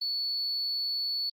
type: tone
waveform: sine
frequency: 4435 Hz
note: C#8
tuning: in tune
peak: -27 dBFS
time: 0.01-1.3 s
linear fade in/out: 10 ms
effects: tanh soft clip ceiling -25 dBFS + Opus 32 kbps